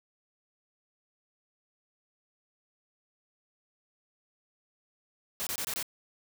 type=noise bursts; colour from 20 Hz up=white; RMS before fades=-34 dBFS; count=5; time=5.4-5.827 s; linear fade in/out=0 ms; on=67 ms; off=23 ms; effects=none